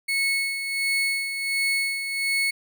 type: tone with tremolo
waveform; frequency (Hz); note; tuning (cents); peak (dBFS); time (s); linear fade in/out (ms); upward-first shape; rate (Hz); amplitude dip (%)
35% pulse; 2200; C#7; -14; -19; 0.08-2.51; 10; sine; 1.4; 55
effects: none